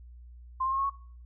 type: tone with pitch steps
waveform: sine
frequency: 1046 / 1061.2 / 1076.7 / 1092.3 / 1108.2 Hz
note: C6 / C6 / C6 / C#6 / C#6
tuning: -1 / +24 / +49 / -26 / -1 cents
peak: -26 dBFS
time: 0.6-0.9 s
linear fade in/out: 10 ms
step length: 60 ms
effects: noise-tail reverb RT60 0.5 s tail -20 dB re dry + added 60 Hz sine -46 dBFS peak until 1.25 s